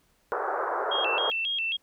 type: band-pass noise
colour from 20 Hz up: pink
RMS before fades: -29 dBFS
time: 0.32-1.3 s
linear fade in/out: 0 ms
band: 410 to 1500 Hz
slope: 48 dB/octave
type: tone with vibrato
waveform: sine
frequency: 2954 Hz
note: F#7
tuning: 3 cents flat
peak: -26 dBFS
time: 0.91-1.77 s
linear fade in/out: 10 ms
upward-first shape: square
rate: 3.7 Hz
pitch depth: 170 cents each way
effects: pink hiss -67 dBFS RMS until 1.82 s